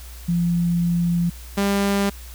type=tone pair in turn; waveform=sine / sawtooth; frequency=172.3 / 199.49 Hz; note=F3 / G3; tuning=-23 / +31 cents; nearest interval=minor third; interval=254 cents; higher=second; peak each=-17 / -14 dBFS; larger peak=second; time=0.28-1.3 / 1.57-2.1 s; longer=first; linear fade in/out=10 ms; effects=added 60 Hz sine -36 dBFS peak until 2.34 s + white hiss -44 dBFS RMS until 2.34 s